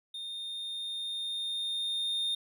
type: tone with level ramp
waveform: triangle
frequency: 3652 Hz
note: A#7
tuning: 36 cents flat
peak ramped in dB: -36 to -27 dBFS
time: 0.14-2.35 s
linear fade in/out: 5 ms
effects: none